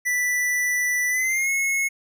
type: tone with pitch glide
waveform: square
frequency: 1975.5 to 2179 Hz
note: B6 to C#7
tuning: 0 to -30 cents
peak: -21 dBFS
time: 0.05-1.89 s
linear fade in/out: 20 ms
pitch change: +170 cents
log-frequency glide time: 1.09-1.5 s
effects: none